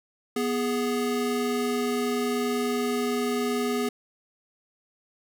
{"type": "tone pair together", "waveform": "square", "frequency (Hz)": [245, 415.3], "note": ["B3", "G#4"], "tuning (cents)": [-14, 0], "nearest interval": "major sixth", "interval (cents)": 914, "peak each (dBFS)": -28, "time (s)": [0.36, 3.89], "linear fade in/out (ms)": 5, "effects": []}